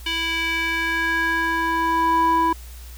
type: tone with band-pass filter sweep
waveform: square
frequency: 329.6 Hz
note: E4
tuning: in tune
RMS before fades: -21 dBFS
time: 0.06-2.53 s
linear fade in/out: 5 ms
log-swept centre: 2900 to 860 Hz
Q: 3.1
effects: added 60 Hz sine -36 dBFS peak until 2.97 s + white hiss -46 dBFS RMS until 2.97 s